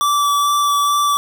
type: tone with vibrato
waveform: square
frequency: 1158 Hz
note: D6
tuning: 25 cents flat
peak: -14 dBFS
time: 0.01-1.17 s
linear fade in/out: 0 ms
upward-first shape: sine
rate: 2.3 Hz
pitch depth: 11 cents each way
effects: none